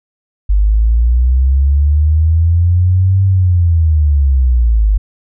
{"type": "linear two-way sweep", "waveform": "sine", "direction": "up then down", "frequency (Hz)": [49, 97, 49], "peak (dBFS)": -7, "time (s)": [0.49, 4.98], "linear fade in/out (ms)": 10, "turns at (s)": 3.24, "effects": []}